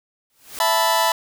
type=noise with exponential growth; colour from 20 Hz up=white; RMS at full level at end=-30 dBFS; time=0.3-0.59 s; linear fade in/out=1 ms; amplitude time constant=63 ms
type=chord; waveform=sawtooth; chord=E suspended fourth; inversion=none; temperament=just; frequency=659.3 / 879 / 988.9 Hz; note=E5 / A5 / B5; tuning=0 / -2 / +2 cents; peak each=-18 / -17 / -15 dBFS; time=0.6-1.12 s; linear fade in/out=2 ms
effects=none